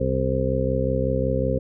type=harmonic tone; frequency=65.41 Hz; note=C2; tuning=in tune; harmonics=1 / 2 / 3 / 4 / 6 / 7 / 8; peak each=-27 / -26 / -30 / -29 / -31 / -29 / -25 dBFS; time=0-1.59 s; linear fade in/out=10 ms; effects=none